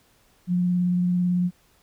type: tone with vibrato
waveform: sine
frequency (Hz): 178.4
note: F3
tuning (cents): +37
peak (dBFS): -19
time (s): 0.47-1.51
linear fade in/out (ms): 50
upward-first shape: sine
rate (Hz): 18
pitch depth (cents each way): 14
effects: pink hiss -61 dBFS RMS until 1.82 s